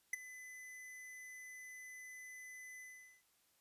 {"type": "tone with ADSR envelope", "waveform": "square", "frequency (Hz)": 2012, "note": "B6", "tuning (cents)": 32, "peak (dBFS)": -33, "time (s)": [0.13, 3.23], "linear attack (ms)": 5, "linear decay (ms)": 14, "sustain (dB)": -18, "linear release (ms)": 430, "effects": ["white hiss -75 dBFS RMS until 3.6 s", "resampled to 32000 Hz"]}